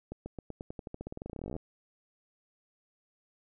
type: accelerating click train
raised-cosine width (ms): 2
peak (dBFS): -26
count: 29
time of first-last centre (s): 0.12-1.565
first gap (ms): 140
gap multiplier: 0.91
effects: none